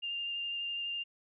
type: tone with vibrato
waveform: sine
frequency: 2800 Hz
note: F7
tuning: 4 cents sharp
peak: -34 dBFS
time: 0.02-1.04 s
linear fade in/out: 20 ms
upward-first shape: sine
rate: 12 Hz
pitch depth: 11 cents each way
effects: none